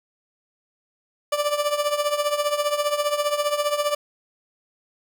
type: tone with tremolo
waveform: 30% pulse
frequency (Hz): 587.3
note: D5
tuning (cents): 0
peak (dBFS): -15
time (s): 1.32-3.95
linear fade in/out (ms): 5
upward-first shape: triangle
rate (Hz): 15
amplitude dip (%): 80
effects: none